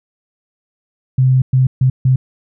sine tone bursts at uneven times, 129.8 Hz, C3, 13 cents flat, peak -8 dBFS, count 4, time 1.18-1.42 / 1.53-1.67 / 1.81-1.9 / 2.05-2.16 s, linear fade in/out 5 ms, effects none

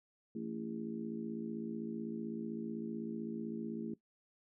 harmonic tone with a mistuned harmonic, 55.8 Hz, A1, 25 cents sharp, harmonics 3 / 4 / 5 / 6 / 7, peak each -50 / -40 / -50 / -44 / -49 dBFS, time 0.35-3.94 s, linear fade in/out 5 ms, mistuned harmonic 7, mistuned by +74 cents, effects noise-tail reverb RT60 0.1 s tail -17 dB re dry

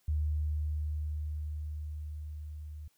sine tone with level ramp, 75.8 Hz, D#2, 45 cents flat, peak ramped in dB -27 to -41 dBFS, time 0.08-2.88 s, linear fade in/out 5 ms, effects white hiss -72 dBFS RMS until 2.97 s

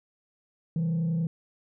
sine tone with frequency modulation, 164.7 Hz, E3, 1 cent flat, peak -22 dBFS, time 0.76-1.27 s, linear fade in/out 2 ms, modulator 30.9 Hz, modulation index 0.37, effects tanh soft clip ceiling -23 dBFS

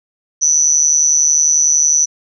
sine tone with amplitude modulation, 5970 Hz, F#8, 15 cents sharp, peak -5 dBFS, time 0.41-2.06 s, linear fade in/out 20 ms, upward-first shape sine, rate 151 Hz, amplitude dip 100%, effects none

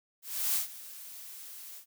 blue noise with ADSR envelope, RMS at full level -28 dBFS, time 0.22-1.86 s, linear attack 330 ms, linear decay 120 ms, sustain -18 dB, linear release 95 ms, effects none

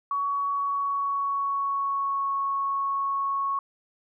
sine tone with pitch glide, 1124 to 1104.1 Hz, C#6 to C#6, +24 to -7 cents, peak -24 dBFS, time 0.11-3.59 s, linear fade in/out 2 ms, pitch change -31 cents, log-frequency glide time 0.49-2.33 s, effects none

